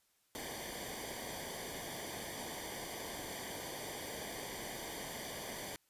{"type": "noise with comb filter", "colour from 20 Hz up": "pink", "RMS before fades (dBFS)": -44, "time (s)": [0.35, 5.76], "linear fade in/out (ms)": 0, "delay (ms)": 0.75, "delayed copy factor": -0.8, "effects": ["white hiss -75 dBFS RMS until 5.89 s", "resampled to 32000 Hz"]}